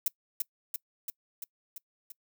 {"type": "noise with echo", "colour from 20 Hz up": "violet", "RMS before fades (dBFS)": -27, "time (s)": [0.06, 0.08], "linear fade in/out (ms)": 2, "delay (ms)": 340, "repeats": 6, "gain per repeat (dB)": -3, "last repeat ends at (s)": 2.12, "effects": ["noise-tail reverb RT60 0.1 s tail -24 dB re dry"]}